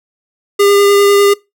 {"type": "tone with vibrato", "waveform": "square", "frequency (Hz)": 403.4, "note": "G4", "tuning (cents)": 50, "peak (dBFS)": -7, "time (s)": [0.59, 1.34], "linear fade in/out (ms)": 10, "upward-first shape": "triangle", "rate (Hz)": 10, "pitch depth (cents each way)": 14, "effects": ["noise-tail reverb RT60 0.2 s tail -21 dB re dry"]}